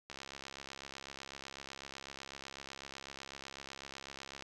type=click train; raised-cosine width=0.2 ms; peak=-28 dBFS; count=295; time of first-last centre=0.1-4.424 s; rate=68 Hz; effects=none